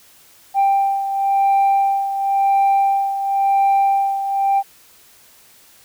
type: beating tone pair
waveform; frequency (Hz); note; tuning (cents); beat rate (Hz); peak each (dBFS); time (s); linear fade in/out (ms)
sine; 788 / 788.95; G5 / G5; +9 / +11; 0.95; -13 / -19; 0.54-4.63; 50
effects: tanh soft clip ceiling -10 dBFS + white hiss -49 dBFS RMS until 5.84 s